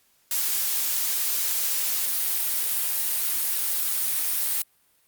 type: noise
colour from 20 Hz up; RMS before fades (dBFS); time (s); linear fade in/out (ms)
blue; -25; 0.31-4.62; 2
effects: white hiss -64 dBFS RMS until 5.07 s + Opus 48 kbps